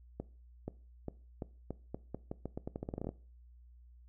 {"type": "accelerating click train", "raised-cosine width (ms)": 2, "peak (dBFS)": -25, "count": 20, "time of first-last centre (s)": [0.2, 3.091], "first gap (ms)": 480, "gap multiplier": 0.84, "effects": ["noise-tail reverb RT60 0.4 s tail -20 dB re dry", "added 60 Hz sine -55 dBFS peak until 4.08 s"]}